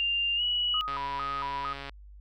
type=tone with pitch glide; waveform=sine; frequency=2794 to 2931 Hz; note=F7 to F#7; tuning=0 to -17 cents; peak=-25 dBFS; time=0-0.81 s; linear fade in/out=0 ms; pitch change=+83 cents; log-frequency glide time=0.36-0.42 s
type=tone with vibrato; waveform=sine; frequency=1108.7 Hz; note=C#6; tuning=in tune; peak=-31 dBFS; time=0.74-1.73 s; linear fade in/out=2 ms; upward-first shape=square; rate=2.2 Hz; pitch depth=210 cents each way
type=click train; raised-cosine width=0.3 ms; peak=-23 dBFS; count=142; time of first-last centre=0.88-1.894 s; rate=139 Hz
effects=added 50 Hz sine -46 dBFS peak until 2.2 s